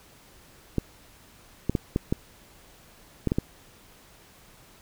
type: clicks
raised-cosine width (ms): 3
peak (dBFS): -10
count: 8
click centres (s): 0.783 / 1.696 / 1.752 / 1.961 / 2.125 / 3.273 / 3.319 / 3.385
effects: pink hiss -54 dBFS RMS until 4.81 s